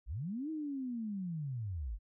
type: linear two-way sweep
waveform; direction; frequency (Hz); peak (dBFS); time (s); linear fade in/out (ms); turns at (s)
sine; up then down; 42.18 to 321.1 to 42.18; -36; 0.06-1.99; 50; 0.5
effects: none